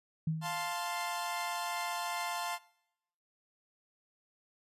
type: tone with exponential decay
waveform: sine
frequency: 158.9 Hz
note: D#3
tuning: 37 cents sharp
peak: -27 dBFS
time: 0.27-0.73 s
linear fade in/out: 5 ms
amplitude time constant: 100 ms
type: chord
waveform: sawtooth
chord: F major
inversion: none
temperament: equal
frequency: 698.5 / 880 / 1046.5 Hz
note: F5 / A5 / C6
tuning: 0 / 0 / 0 cents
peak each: -35 dBFS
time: 0.41-2.59 s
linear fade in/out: 50 ms
effects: noise-tail reverb RT60 0.8 s tail -22 dB re dry + resampled to 32000 Hz